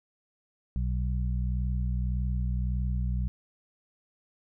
harmonic tone, 61.74 Hz, B1, in tune, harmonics 1 / 2 / 3, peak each -27 / -33 / -37 dBFS, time 0.76-3.28 s, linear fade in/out 0 ms, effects none

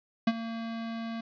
square tone with ADSR envelope, 228 Hz, A#3, 38 cents flat, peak -20 dBFS, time 0.27-1.21 s, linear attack 6 ms, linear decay 42 ms, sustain -14 dB, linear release 8 ms, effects resampled to 11025 Hz + 9-bit

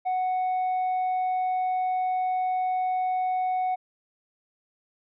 sine tone with tanh clipping, 740 Hz, F#5, in tune, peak -24 dBFS, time 0.05-3.76 s, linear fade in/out 20 ms, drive 2 dB, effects none

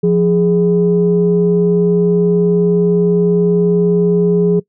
sine tone pair together, 174.61 / 415.3 Hz, F3 / G#4, 0 / 0 cents, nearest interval octave + minor third, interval 1500 cents, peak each -11 dBFS, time 0.03-4.6 s, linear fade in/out 10 ms, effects noise-tail reverb RT60 0.1 s tail -22 dB re dry + tanh soft clip ceiling -2 dBFS

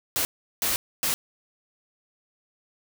white noise bursts at uneven times, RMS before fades -25 dBFS, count 3, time 0.16-0.25 / 0.62-0.76 / 1.03-1.14 s, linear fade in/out 0 ms, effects none

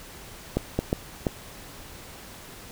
clicks, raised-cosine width 2 ms, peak -9 dBFS, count 4, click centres 0.57 / 0.79 / 0.929 / 1.268 s, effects pink hiss -44 dBFS RMS until 2.71 s

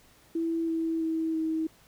sine tone with pitch steps, 329.9 / 326.3 / 322.7 / 319.2 Hz, E4 / E4 / E4 / D#4, +1 / -18 / -37 / +44 cents, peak -26 dBFS, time 0.35-1.67 s, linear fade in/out 5 ms, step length 330 ms, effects pink hiss -59 dBFS RMS until 1.87 s

